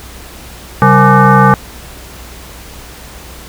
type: tone with frequency modulation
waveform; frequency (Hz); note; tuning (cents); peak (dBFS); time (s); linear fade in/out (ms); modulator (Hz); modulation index
sine; 523.3; C5; 0; -3; 0.82-1.54; 0; 329; 2.7
effects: added 60 Hz sine -34 dBFS peak until 3.48 s + pink hiss -33 dBFS RMS until 3.48 s